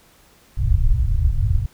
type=low-pass noise; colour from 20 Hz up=pink; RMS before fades=-17 dBFS; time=0.57-1.66 s; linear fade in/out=5 ms; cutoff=120 Hz; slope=48 dB/octave; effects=pink hiss -53 dBFS RMS until 1.73 s